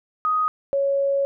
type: tone pair in turn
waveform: sine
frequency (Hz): 1250 / 555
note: D#6 / C#5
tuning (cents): +8 / +2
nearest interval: octave + major second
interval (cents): 1406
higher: first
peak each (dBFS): -18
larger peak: neither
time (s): 0.25-0.48 / 0.73-1.25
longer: second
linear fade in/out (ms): 0
effects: none